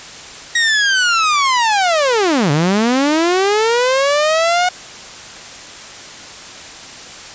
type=linear two-way sweep; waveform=sawtooth; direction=down then up; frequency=1901 to 138.59 to 732 Hz; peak=-8 dBFS; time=0.55-4.69 s; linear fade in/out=5 ms; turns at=2.51 s; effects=white hiss -33 dBFS RMS until 7.34 s + resampled to 16000 Hz